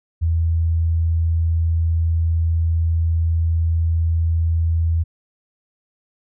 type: tone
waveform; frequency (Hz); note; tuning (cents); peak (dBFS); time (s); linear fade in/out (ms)
sine; 82.41; E2; 0; -15; 0.21-5.04; 20
effects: none